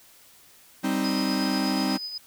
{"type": "chord", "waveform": "45% pulse", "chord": "C minor", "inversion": "second", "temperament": "equal", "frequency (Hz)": [196, 261.6, 311.1], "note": ["G3", "C4", "Eb4"], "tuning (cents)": [0, 0, 0], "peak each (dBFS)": [-28, -27, -29], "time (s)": [0.83, 1.98], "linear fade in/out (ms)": 20}
{"type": "tone with tremolo", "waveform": "sine", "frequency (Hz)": 5000, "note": "D#8", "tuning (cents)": 8, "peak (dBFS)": -30, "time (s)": [1.04, 2.18], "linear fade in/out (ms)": 5, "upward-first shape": "sine", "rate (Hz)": 8.2, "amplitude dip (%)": 45}
{"effects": ["white hiss -54 dBFS RMS until 2.26 s"]}